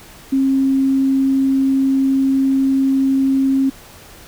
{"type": "tone", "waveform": "sine", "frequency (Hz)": 268.8, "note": "C4", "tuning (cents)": 47, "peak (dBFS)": -12, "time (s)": [0.32, 3.7], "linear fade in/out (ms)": 10, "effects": ["pink hiss -41 dBFS RMS until 4.27 s"]}